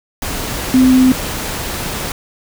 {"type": "tone in noise", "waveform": "sine", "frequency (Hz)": 257.4, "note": "C4", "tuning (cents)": -28, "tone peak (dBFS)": -6, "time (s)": [0.74, 1.12], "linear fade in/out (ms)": 2, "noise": "pink", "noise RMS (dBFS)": -22, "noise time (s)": [0.22, 2.12], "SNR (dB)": 13, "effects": []}